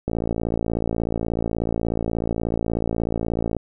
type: click train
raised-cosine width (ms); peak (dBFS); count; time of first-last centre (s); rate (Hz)
2; -10; 198; 0.08-3.567; 56.5
effects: none